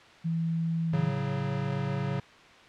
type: tone with pitch glide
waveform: sine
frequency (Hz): 164.81 to 161.05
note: E3 to E3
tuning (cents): 0 to -40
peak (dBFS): -26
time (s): 0.24-1.1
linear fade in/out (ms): 20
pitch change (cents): -40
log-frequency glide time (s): 0.87-0.93
type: chord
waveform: square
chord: F# minor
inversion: first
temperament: equal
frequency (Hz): 110 / 138.59 / 185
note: A2 / C#3 / F#3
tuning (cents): 0 / 0 / 0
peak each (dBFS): -37 / -31 / -35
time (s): 0.93-2.2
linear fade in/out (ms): 5
effects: white hiss -52 dBFS RMS until 2.68 s + low-pass 3000 Hz 12 dB/octave